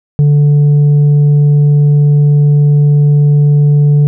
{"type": "tone with tanh clipping", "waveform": "sine", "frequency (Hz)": 146.1, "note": "D3", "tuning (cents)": -9, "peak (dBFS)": -5, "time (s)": [0.19, 4.07], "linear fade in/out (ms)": 0, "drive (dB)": 3, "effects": []}